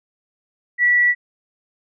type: tone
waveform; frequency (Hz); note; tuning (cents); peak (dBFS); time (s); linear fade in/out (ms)
sine; 1949; B6; -23; -12; 0.78-1.15; 50
effects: none